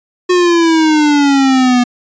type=exponential sweep; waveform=square; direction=down; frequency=364.4 to 242.7 Hz; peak=-8 dBFS; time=0.29-1.84 s; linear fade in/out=10 ms; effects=resampled to 16000 Hz